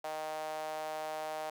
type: tone with high-pass filter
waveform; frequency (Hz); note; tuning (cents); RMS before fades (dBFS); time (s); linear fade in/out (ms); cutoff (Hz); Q
sawtooth; 155.56; D#3; 0; -39; 0.04-1.5; 5; 690; 5.6
effects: none